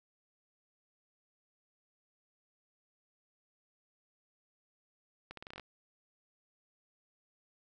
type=accelerating click train; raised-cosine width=0.3 ms; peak=-29 dBFS; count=9; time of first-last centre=5.31-5.597 s; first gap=63 ms; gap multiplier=0.83; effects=none